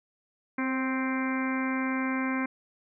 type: harmonic tone with a mistuned harmonic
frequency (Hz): 261.6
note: C4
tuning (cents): 0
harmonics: 1 / 2 / 3 / 4 / 5 / 6 / 7 / 8 / 9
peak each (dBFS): -28 / -40 / -42 / -36 / -43 / -37 / -44 / -37 / -41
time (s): 0.58-2.46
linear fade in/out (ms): 5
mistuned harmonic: 2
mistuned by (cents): +27
effects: none